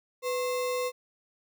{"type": "tone with sample-and-hold", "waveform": "sine", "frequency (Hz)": 498.7, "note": "B4", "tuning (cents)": 17, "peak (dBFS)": -27, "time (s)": [0.22, 0.92], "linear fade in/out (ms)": 50, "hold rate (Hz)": 1575, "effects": []}